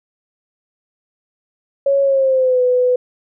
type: tone with pitch glide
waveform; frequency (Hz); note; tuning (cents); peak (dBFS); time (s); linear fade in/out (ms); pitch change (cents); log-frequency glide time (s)
sine; 554 to 499.3; C#5 to B4; -1 to +19; -11; 1.86-2.96; 5; -180; 2.02-2.62
effects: none